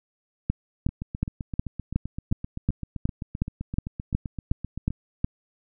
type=two click trains; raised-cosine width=5 ms; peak=-19 / -10 dBFS; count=32 / 14; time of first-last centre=0.89-4.906 / 0.5-5.245 s; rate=7.72 / 2.74 Hz; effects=none